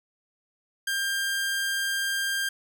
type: tone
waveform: sawtooth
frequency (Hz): 1596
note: G6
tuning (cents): +31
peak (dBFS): -22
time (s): 0.87-2.49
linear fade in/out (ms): 5
effects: none